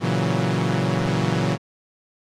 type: chord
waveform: sawtooth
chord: F# dominant seventh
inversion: first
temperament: equal with one note detuned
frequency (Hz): 116.54 / 139.15 / 164.81 / 185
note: A#2 / C#3 / E3 / F#3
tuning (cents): 0 / +7 / 0 / 0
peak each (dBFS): -21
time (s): 0-1.58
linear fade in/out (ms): 50
effects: low-pass 6000 Hz 12 dB/octave + Opus 32 kbps